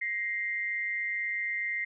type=tone pair together; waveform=sine; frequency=1888.8 / 2093 Hz; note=A#6 / C7; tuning=+22 / 0 cents; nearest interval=major second; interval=178 cents; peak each=-34 / -31 dBFS; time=0.01-1.85 s; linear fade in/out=10 ms; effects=none